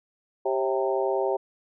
harmonic tone with a mistuned harmonic, 130.81 Hz, C3, in tune, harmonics 3 / 4 / 5 / 6 / 7, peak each -26 / -28 / -30 / -32 / -33 dBFS, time 0.45-1.37 s, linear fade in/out 10 ms, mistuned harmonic 4, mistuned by +52 cents, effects none

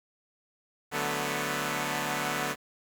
5% pulse chord, B minor seventh, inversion first, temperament equal, 146.83 / 185 / 220 / 246.9 Hz, D3 / F#3 / A3 / B3, 0 / 0 / 0 / 0 cents, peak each -22 / -26 / -24 / -22 dBFS, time 0.91-2.56 s, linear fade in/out 50 ms, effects 9-bit

